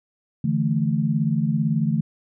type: chord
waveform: sine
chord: D suspended second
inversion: none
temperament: equal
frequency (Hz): 146.83 / 164.81 / 220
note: D3 / E3 / A3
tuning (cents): 0 / 0 / 0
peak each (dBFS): -23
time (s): 0.44-2.01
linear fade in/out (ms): 5
effects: none